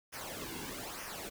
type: noise with flanger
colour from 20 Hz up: pink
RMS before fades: -43 dBFS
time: 0.12-1.3 s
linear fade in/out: 20 ms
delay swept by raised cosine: 0.25 to 1.65 ms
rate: 1.1 Hz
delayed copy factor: -0.7
effects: none